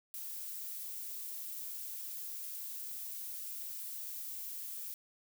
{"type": "noise", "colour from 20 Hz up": "violet", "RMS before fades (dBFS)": -43, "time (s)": [0.14, 4.94], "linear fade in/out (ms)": 0, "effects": []}